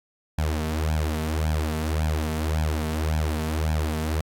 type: tone with flanger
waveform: sawtooth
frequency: 77.78 Hz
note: D#2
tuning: in tune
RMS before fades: -25 dBFS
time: 0.38-4.21 s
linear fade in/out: 5 ms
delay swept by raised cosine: 1.2 to 4.6 ms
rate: 1.8 Hz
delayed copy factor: +0.9
effects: AAC 64 kbps